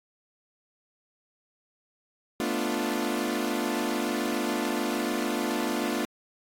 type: chord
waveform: sawtooth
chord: B half-diminished seventh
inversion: third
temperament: equal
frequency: 220 / 246.9 / 293.7 / 349.2 Hz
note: A3 / B3 / D4 / F4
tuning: 0 / 0 / 0 / 0 cents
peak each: -29 / -28 / -28 / -28 dBFS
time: 2.4-6.05 s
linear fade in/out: 0 ms
effects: AAC 64 kbps